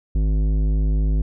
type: tone with tanh clipping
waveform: triangle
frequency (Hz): 51.91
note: G#1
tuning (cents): 0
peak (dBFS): -18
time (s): 0.15-1.22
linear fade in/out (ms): 5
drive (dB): 17
effects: none